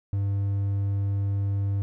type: tone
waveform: triangle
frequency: 99.5 Hz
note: G2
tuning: 26 cents sharp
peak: -21 dBFS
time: 0.13-1.82 s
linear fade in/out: 0 ms
effects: none